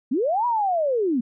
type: linear two-way sweep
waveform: sine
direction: up then down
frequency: 220 to 987.8 to 220 Hz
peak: -19 dBFS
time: 0.11-1.21 s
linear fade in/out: 10 ms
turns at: 0.46 s
effects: none